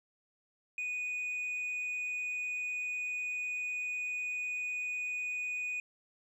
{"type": "tone", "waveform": "sine", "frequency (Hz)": 2477, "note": "D#7", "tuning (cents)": -8, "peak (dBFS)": -31, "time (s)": [0.78, 5.8], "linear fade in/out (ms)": 2, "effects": ["tanh soft clip ceiling -33 dBFS"]}